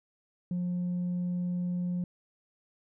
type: tone with tanh clipping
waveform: triangle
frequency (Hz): 177.9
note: F3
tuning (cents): +32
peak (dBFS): -29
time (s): 0.51-2.04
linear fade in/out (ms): 2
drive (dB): 6
effects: none